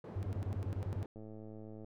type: band-pass noise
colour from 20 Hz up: white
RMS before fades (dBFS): -48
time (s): 0.04-1.06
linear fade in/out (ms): 2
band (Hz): 120 to 390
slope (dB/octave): 12
type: tone bursts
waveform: sine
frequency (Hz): 97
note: G2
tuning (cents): -18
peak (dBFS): -34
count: 9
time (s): 0.16-1.029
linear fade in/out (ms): 0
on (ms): 69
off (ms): 31
type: click train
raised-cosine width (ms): 2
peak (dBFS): -37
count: 75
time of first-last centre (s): 1.16-1.845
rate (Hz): 108
effects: none